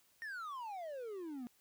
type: exponential sweep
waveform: triangle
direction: down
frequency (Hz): 1863 to 233.1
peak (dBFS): -40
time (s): 0.22-1.47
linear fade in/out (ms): 0
effects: white hiss -71 dBFS RMS until 1.6 s